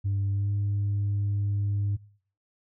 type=tone with pitch glide; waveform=sine; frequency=99.1 to 101.36 Hz; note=G2 to G#2; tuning=+19 to -42 cents; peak=-22 dBFS; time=0.04-1.97 s; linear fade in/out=20 ms; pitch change=+39 cents; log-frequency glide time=0.31-0.5 s; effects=noise-tail reverb RT60 0.5 s tail -22 dB re dry + tanh soft clip ceiling -22 dBFS